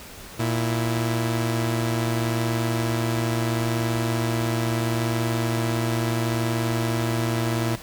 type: tone pair together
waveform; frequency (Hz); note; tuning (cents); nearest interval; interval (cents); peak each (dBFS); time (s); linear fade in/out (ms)
sawtooth; 116.78 / 329.6; A#2 / E4; +4 / 0; octave + tritone; 1796; -19 / -24; 0.39-7.76; 10
effects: pink hiss -41 dBFS RMS until 7.82 s